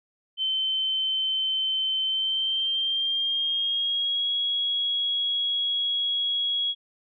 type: tone with pitch glide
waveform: sine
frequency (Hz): 3082 to 3322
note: G7 to G#7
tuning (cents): -30 to 0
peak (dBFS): -23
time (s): 0.37-6.75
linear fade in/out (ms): 50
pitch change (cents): +130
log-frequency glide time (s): 2.05-4.3
effects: none